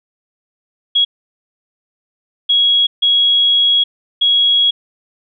sine tone bursts at uneven times, 3320 Hz, G#7, 1 cent flat, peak -9 dBFS, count 4, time 0.95-1.05 / 2.49-2.87 / 3.02-3.84 / 4.21-4.71 s, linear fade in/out 10 ms, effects none

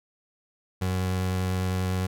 30% pulse tone with vibrato, 92.6 Hz, F#2, 2 cents sharp, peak -22 dBFS, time 0.81-2.07 s, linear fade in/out 10 ms, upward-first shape triangle, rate 10 Hz, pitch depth 12 cents each way, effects none

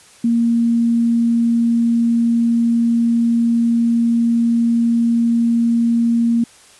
sine tone, 233.1 Hz, A#3, in tune, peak -12 dBFS, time 0.24-6.44 s, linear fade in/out 5 ms, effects white hiss -46 dBFS RMS until 6.79 s + resampled to 24000 Hz

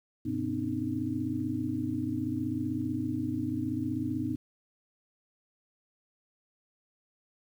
sine tone cluster, 98.6 / 124.9 / 251 / 271.7 / 306.9 Hz, G2 / B2 / B3 / C#4 / D#4, +11 / +20 / +28 / -35 / -24 cents, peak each -39 / -38 / -34 / -38 / -33 dBFS, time 0.25-4.36 s, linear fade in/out 10 ms, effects 10-bit

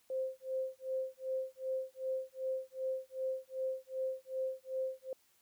sine tone with tremolo, 523.3 Hz, C5, in tune, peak -32 dBFS, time 0.1-5.13 s, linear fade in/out 2 ms, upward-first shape sine, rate 2.6 Hz, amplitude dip 100%, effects white hiss -71 dBFS RMS until 5.41 s

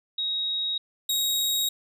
sine / sawtooth tone pair in turn, 3787 / 3787 Hz, A#7 / A#7, +27 / +27 cents, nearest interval unison, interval 0 cents, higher neither, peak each -25 / -20 dBFS, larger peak second, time 0.18-0.78 / 1.09-1.69 s, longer neither, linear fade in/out 5 ms, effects none

